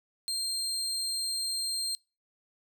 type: tone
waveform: 30% pulse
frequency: 4186 Hz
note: C8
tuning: in tune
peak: -27 dBFS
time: 0.28-1.95 s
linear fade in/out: 0 ms
effects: noise-tail reverb RT60 0.3 s tail -26 dB re dry